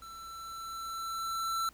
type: tone with level ramp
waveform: square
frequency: 1338 Hz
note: E6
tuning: 25 cents sharp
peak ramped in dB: -46 to -30 dBFS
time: 0.02-1.69 s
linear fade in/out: 2 ms
effects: added 60 Hz sine -61 dBFS peak until 1.73 s + pink hiss -61 dBFS RMS until 1.73 s